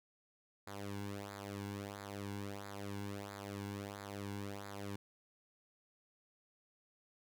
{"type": "tone with flanger", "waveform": "sawtooth", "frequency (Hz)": 100.5, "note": "G2", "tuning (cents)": 44, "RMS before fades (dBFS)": -45, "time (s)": [0.67, 4.96], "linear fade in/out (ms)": 5, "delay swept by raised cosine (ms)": [0.34, 1.64], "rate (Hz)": 1.5, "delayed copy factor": -0.75, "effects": []}